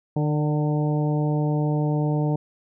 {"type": "harmonic tone with a mistuned harmonic", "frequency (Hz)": 150.4, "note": "D3", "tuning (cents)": 42, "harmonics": [1, 2, 3, 4, 5, 6], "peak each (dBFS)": [-21, -27, -31, -33, -35, -37], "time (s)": [0.16, 2.36], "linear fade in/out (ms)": 5, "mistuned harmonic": 4, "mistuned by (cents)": -28, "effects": []}